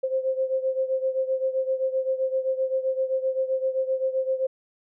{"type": "beating tone pair", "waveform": "sine", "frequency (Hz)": [523, 530.7], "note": ["C5", "C5"], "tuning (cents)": [-1, 24], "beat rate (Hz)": 7.7, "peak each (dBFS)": [-24, -28], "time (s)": [0.03, 4.47], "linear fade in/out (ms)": 10, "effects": []}